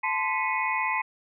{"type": "tone cluster", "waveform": "sine", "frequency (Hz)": [875, 1031, 1978, 2181, 2490], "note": ["A5", "C6", "B6", "C#7", "D#7"], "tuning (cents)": [-10, -26, 2, -29, 1], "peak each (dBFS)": [-30, -29, -31, -32, -33], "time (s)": [0.03, 1.02], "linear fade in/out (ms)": 10, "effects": []}